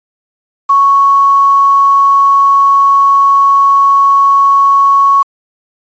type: tone with quantisation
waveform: sine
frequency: 1108.7 Hz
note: C#6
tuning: in tune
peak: -4 dBFS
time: 0.69-5.23 s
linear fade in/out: 10 ms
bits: 5
effects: resampled to 16000 Hz